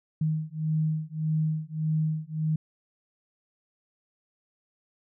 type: beating tone pair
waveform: sine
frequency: 155.56 / 157.26 Hz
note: D#3 / D#3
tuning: 0 / +19 cents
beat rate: 1.7 Hz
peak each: -28 dBFS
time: 0.21-2.56 s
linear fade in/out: 5 ms
effects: none